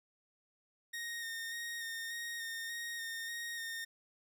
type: tone with vibrato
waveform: sawtooth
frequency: 1849 Hz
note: A#6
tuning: 15 cents flat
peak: -36 dBFS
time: 0.93-3.85 s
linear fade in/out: 10 ms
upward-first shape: square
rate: 1.7 Hz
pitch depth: 17 cents each way
effects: none